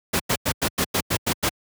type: noise bursts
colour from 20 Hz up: pink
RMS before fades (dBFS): -21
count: 9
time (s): 0.13-1.494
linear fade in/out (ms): 10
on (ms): 68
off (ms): 94
effects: high-pass 80 Hz 12 dB/octave